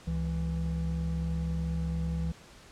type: tone pair together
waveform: triangle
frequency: 69.3 / 164.94 Hz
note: C#2 / E3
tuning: 0 / +1 cents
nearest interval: octave + minor third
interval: 1501 cents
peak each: -30 / -29 dBFS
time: 0.07-2.32 s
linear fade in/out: 5 ms
effects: pink hiss -53 dBFS RMS until 2.71 s + low-pass 8000 Hz 12 dB/octave